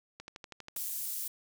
click train, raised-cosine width 0.2 ms, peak -27 dBFS, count 8, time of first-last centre 0.2-0.765 s, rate 12.4 Hz
pink high-pass noise, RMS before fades -37 dBFS, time 0.76-1.28 s, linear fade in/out 5 ms, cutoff 11000 Hz, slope 12 dB/octave
effects none

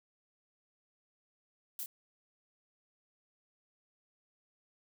violet noise with echo, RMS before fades -40 dBFS, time 1.79-1.83 s, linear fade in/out 0 ms, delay 29 ms, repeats 1, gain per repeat -3 dB, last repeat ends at 1.859 s, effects none

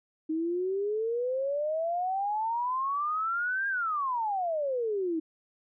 sine exponential two-way sweep, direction up then down, 311.1 to 1623 to 311.1 Hz, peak -27 dBFS, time 0.29-5.2 s, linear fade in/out 10 ms, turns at 3.68 s, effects none

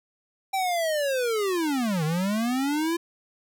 square linear two-way sweep, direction down then up, 784 to 149.8 to 343.6 Hz, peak -24 dBFS, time 0.53-2.97 s, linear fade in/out 10 ms, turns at 2.04 s, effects none

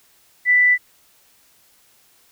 sine tone, 1982 Hz, B6, 6 cents sharp, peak -11 dBFS, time 0.45-0.78 s, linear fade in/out 50 ms, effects white hiss -56 dBFS RMS until 2.31 s

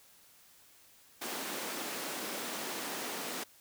pink high-pass noise, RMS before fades -39 dBFS, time 1.21-3.44 s, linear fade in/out 10 ms, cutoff 230 Hz, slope 24 dB/octave, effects white hiss -61 dBFS RMS until 3.6 s

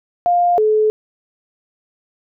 sine tone pair in turn, 703 / 430.1 Hz, F5 / A4, +11 / -39 cents, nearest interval major sixth, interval 850 cents, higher first, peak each -11 dBFS, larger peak neither, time 0.26-0.58 / 0.58-0.9 s, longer neither, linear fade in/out 0 ms, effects none

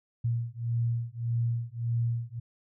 sine beating tone pair, 116.54 / 118.24 Hz, A#2 / A#2, 0 / +25 cents, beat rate 1.7 Hz, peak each -30 dBFS, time 0.24-2.4 s, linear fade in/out 10 ms, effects none

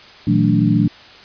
sine tone cluster, 119.1 / 162.7 / 185 / 219.2 / 290.5 Hz, A#2 / E3 / F#3 / A3 / D4, +38 / -22 / 0 / -6 / -19 cents, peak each -18 dBFS, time 0.27-0.88 s, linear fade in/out 5 ms, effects white hiss -41 dBFS RMS until 1.24 s + resampled to 11025 Hz

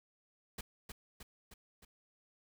pink noise with echo, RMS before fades -43 dBFS, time 0.58-0.61 s, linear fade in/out 5 ms, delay 310 ms, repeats 4, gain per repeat -4 dB, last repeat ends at 1.85 s, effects none

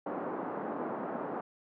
pink band-pass noise, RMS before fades -37 dBFS, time 0.06-1.41 s, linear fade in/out 5 ms, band 220 to 1200 Hz, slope 24 dB/octave, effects none

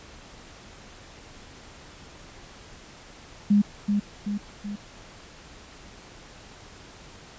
sine tone with echo, 205 Hz, G#3, 22 cents flat, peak -15 dBFS, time 3.5-3.62 s, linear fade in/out 10 ms, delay 380 ms, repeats 3, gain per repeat -5 dB, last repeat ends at 4.76 s, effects pink hiss -47 dBFS RMS until 7.38 s + resampled to 16000 Hz

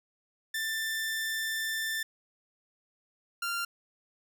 sawtooth tone pair in turn, 1777 / 1387.8 Hz, A6 / F6, +17 / -11 cents, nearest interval major third, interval 428 cents, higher first, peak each -27 / -27 dBFS, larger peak neither, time 0.54-2.03 / 3.42-3.65 s, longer first, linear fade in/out 5 ms, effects none

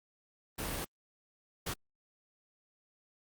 pink noise bursts at uneven times, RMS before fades -37 dBFS, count 2, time 0.58-0.85 / 1.66-1.74 s, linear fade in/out 10 ms, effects Opus 32 kbps

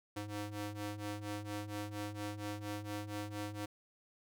sawtooth ring-modulated tone, 207.7 Hz, G#3, in tune, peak -33 dBFS, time 0.16-3.66 s, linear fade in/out 10 ms, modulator 106 Hz, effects none

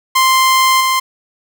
sawtooth tone with level steps, 1046 Hz, C6, 1 cent flat, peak -5 / -8 dBFS, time 0.15-1 s, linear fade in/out 10 ms, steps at 0.8 s, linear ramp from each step 10 ms, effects none

